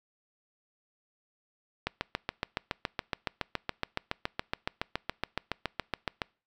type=click train; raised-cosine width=0.3 ms; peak=-13 dBFS; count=32; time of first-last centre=1.87-6.218 s; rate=7.13 Hz; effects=noise-tail reverb RT60 0.4 s tail -26 dB re dry